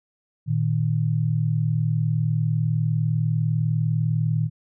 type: tone pair together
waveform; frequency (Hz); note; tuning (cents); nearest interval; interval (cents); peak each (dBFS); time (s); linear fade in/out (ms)
sine; 114.73 / 154.7; A#2 / D#3; -27 / -10; perfect fourth; 517; -22; 0.46-4.5; 50
effects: none